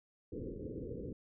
white low-pass noise, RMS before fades -43 dBFS, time 0.32-1.13 s, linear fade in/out 5 ms, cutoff 510 Hz, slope 96 dB/octave, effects none

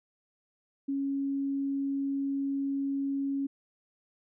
sine tone, 276.2 Hz, C#4, 6 cents flat, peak -28 dBFS, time 0.88-3.47 s, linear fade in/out 10 ms, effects none

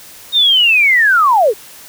sine linear sweep, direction down, 3729 to 372.8 Hz, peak -7 dBFS, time 0.32-1.54 s, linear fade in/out 50 ms, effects white hiss -37 dBFS RMS until 1.88 s

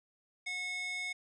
square tone with high-pass filter, 729 Hz, F#5, 26 cents flat, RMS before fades -38 dBFS, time 0.46-1.13 s, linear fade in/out 10 ms, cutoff 2200 Hz, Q 2.6, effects resampled to 22050 Hz

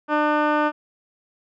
15% pulse tone with low-pass filter, 300 Hz, D4, 37 cents sharp, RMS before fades -20 dBFS, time 0.08-0.72 s, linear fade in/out 50 ms, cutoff 1700 Hz, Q 2.2, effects none

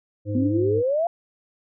harmonic tone, 103.4 Hz, G#2, 7 cents flat, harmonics 1 / 3 / 5, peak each -25 / -30 / -32 dBFS, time 0.25-0.83 s, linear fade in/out 50 ms
sine exponential sweep, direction up, 244.3 to 703 Hz, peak -19 dBFS, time 0.35-1.07 s, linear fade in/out 2 ms
effects none

